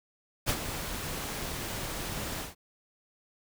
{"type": "noise with ADSR envelope", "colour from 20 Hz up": "pink", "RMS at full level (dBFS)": -26, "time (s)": [0.46, 2.55], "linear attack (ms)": 35, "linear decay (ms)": 56, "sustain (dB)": -10, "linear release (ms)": 150, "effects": []}